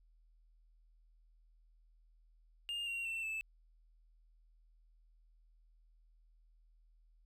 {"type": "tone with pitch steps", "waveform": "triangle", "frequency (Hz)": [2817, 2753, 2690, 2628], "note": ["F7", "F7", "E7", "E7"], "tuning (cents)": [14, -25, 34, -6], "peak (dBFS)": -36, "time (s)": [2.69, 3.41], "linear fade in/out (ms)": 0, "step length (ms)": 180, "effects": ["added 40 Hz sine -64 dBFS peak until 7.25 s"]}